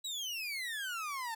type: exponential sweep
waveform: 30% pulse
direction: down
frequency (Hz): 3951 to 877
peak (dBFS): -34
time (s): 0.04-1.35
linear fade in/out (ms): 10
effects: none